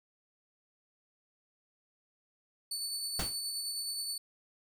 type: tone with tremolo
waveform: 25% pulse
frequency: 4482 Hz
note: C#8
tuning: 18 cents sharp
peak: -29 dBFS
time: 2.71-4.18 s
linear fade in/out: 5 ms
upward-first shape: sine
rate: 9.5 Hz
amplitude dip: 30%
type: noise with exponential decay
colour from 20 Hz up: pink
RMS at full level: -30 dBFS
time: 3.19-3.37 s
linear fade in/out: 5 ms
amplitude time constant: 39 ms
effects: none